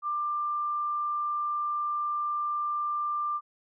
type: tone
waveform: sine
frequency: 1188 Hz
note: D6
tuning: 20 cents sharp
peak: -27 dBFS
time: 0.02-3.41 s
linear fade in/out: 50 ms
effects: none